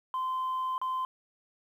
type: tone with dropouts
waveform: sine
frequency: 1034 Hz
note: C6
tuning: 21 cents flat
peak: -27 dBFS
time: 0.14-1.05 s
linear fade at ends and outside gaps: 1 ms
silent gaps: 0.78-0.815 s
effects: tanh soft clip ceiling -27 dBFS + 10-bit